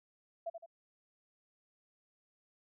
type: tone with echo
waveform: sine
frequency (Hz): 670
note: E5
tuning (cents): +28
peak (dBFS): -35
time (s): 0.46-0.5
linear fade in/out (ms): 10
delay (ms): 81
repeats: 2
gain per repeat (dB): -7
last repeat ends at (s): 0.662
effects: none